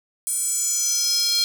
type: tone with high-pass filter sweep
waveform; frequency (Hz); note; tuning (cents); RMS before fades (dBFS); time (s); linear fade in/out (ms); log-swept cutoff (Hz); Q
square; 466.2; A#4; 0; -22; 0.27-1.44; 0; 9200 to 4200; 5.4
effects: none